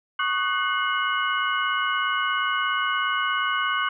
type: tone cluster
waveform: sine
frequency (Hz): 1110 / 1227 / 1498 / 2141 / 2935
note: C#6 / D#6 / F#6 / C7 / F#7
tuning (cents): +2 / -25 / +21 / +39 / -15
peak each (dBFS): -26 / -30 / -26 / -32 / -30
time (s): 0.19-3.89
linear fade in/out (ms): 5
effects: none